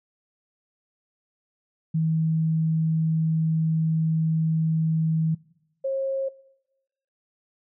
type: tone pair in turn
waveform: sine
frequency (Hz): 160.2 / 538.8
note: E3 / C#5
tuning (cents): -49 / -49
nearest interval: octave + major sixth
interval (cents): 2100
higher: second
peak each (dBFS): -20 / -23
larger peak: first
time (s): 1.94-5.35 / 5.84-6.29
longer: first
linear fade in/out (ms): 10
effects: noise-tail reverb RT60 1.0 s tail -23 dB re dry